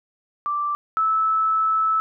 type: tone pair in turn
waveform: sine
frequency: 1173 / 1306.9 Hz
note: D6 / E6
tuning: -2 / -15 cents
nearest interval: major second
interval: 187 cents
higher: second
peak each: -21 / -17 dBFS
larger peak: second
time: 0.46-0.75 / 0.97-2 s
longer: second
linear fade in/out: 0 ms
effects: none